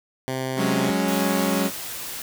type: tone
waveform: 10% pulse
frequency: 130.81 Hz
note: C3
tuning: in tune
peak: -17 dBFS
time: 0.28-0.9 s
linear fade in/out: 0 ms
type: chord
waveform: sawtooth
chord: F# suspended second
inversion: none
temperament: equal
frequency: 185 / 207.7 / 277.2 Hz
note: F#3 / G#3 / C#4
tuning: 0 / 0 / 0 cents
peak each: -21 dBFS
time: 0.56-1.71 s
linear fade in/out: 50 ms
type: noise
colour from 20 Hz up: white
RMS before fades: -33 dBFS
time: 1.08-2.22 s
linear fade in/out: 2 ms
effects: none